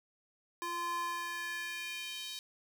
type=tone with high-pass filter sweep; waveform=square; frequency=344.8 Hz; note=F4; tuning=22 cents flat; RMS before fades=-39 dBFS; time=0.62-2.39 s; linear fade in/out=0 ms; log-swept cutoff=730 to 3700 Hz; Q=2.8; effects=none